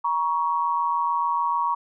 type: tone pair together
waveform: sine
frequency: 949 / 1115.8 Hz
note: A#5 / C#6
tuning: +31 / +11 cents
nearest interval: minor third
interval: 280 cents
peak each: -23 / -24 dBFS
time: 0.04-1.75 s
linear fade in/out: 10 ms
effects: none